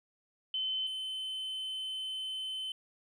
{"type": "tone pair in turn", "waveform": ["sine", "triangle"], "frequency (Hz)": [3060, 3060], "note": ["G7", "G7"], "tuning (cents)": [-42, -42], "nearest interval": "unison", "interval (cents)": 0, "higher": "neither", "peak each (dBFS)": [-31, -34], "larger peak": "first", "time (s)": [[0.54, 0.87], [0.87, 2.72]], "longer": "second", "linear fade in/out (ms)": 2, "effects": []}